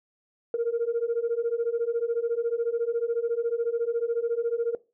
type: beating tone pair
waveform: sine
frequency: 459.7 / 473.7 Hz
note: A#4 / A#4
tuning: -24 / +28 cents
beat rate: 14 Hz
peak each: -26 dBFS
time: 0.54-4.75 s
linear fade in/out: 2 ms
effects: noise-tail reverb RT60 0.3 s tail -20 dB re dry + tanh soft clip ceiling -19 dBFS